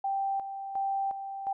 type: tone with tremolo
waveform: sine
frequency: 784 Hz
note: G5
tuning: in tune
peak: -27 dBFS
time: 0.04-1.53 s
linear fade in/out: 5 ms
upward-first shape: square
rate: 1.4 Hz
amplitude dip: 60%
effects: none